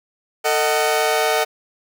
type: chord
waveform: sawtooth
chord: D# diminished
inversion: second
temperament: just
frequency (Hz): 448 / 622.3 / 746.7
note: A4 / D#5 / F#5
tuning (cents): +31 / 0 / +16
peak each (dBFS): -17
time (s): 0.44-1.45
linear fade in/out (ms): 20
effects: none